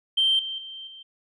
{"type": "tone with level steps", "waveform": "sine", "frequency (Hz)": 3136, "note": "G7", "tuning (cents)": 0, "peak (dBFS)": [-17, -29, -36, -41], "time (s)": [0.17, 1.03], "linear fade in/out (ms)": 10, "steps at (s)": [0.39, 0.58, 0.87], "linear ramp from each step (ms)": 2, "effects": ["tanh soft clip ceiling -13 dBFS"]}